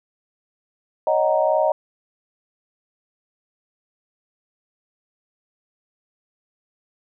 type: chord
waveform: sine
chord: D# minor seventh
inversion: third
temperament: just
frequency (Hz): 560 / 622.3 / 746.7 / 933.4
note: C#5 / D#5 / F#5 / A#5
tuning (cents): +18 / 0 / +16 / +2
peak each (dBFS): -23 / -18 / -24 / -24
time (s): 1.07-1.72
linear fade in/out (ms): 2
effects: none